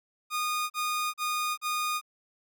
sawtooth tone bursts, 1228 Hz, D#6, 23 cents flat, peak -24 dBFS, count 4, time 0.3-2.014 s, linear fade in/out 50 ms, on 400 ms, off 38 ms, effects none

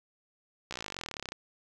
slowing click train, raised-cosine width 0.2 ms, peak -20 dBFS, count 28, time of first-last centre 0.71-1.321 s, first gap 15 ms, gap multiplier 1.03, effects none

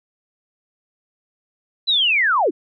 sine linear sweep, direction down, 4039 to 249.5 Hz, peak -14 dBFS, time 1.87-2.51 s, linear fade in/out 20 ms, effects none

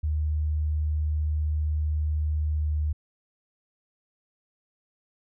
sine tone with pitch glide, 76.3 to 75.77 Hz, D#2 to D#2, -33 to -45 cents, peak -23 dBFS, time 0.03-2.93 s, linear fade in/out 10 ms, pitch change -12 cents, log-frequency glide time 2.53-2.73 s, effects none

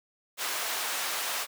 pink high-pass noise, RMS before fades -32 dBFS, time 0.37-1.47 s, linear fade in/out 50 ms, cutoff 860 Hz, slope 12 dB/octave, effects none

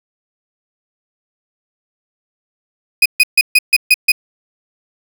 35% pulse tone bursts, 2493 Hz, D#7, 3 cents sharp, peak -4 dBFS, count 7, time 3.02-4.119 s, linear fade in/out 5 ms, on 37 ms, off 140 ms, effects none

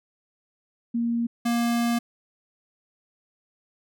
sine / square tone pair in turn, 234.2 / 235.7 Hz, A#3 / A#3, +8 / +19 cents, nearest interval unison, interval 11 cents, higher second, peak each -22 dBFS, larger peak neither, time 0.94-1.27 / 1.45-1.99 s, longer second, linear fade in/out 10 ms, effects none

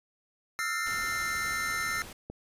square chord, F major seventh, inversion third, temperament equal with one note detuned, 1318.5 / 1396.9 / 1800.1 / 2093 Hz, E6 / F6 / A6 / C7, 0 / 0 / +39 / 0 cents, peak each -37 / -37 / -35 / -35 dBFS, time 0.59-2.02 s, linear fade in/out 0 ms
pink noise, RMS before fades -45 dBFS, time 0.86-2.13 s, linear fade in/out 5 ms
click, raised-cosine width 2 ms, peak -26 dBFS, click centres 2.3 s
effects resampled to 32000 Hz

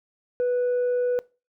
sine tone with tanh clipping, 492.6 Hz, B4, 5 cents flat, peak -21 dBFS, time 0.4-1.19 s, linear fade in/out 0 ms, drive 1 dB, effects noise-tail reverb RT60 0.3 s tail -22 dB re dry

